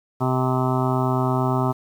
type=harmonic tone; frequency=128.7 Hz; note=C3; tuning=28 cents flat; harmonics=1 / 2 / 3 / 5 / 6 / 7 / 8 / 9 / 10; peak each=-22 / -25 / -27 / -29 / -30 / -30 / -31 / -32 / -32 dBFS; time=0.2-1.73 s; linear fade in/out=20 ms; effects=8-bit